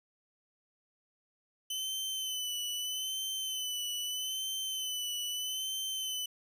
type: tone with vibrato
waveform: sawtooth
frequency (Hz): 3029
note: F#7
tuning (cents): +40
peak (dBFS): -31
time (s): 1.7-6.26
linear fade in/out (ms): 5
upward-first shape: sine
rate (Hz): 0.79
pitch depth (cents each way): 41
effects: none